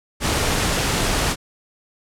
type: noise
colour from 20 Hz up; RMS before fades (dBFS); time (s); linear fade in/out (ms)
pink; -20; 0.2-1.36; 50
effects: low-pass 10000 Hz 12 dB/octave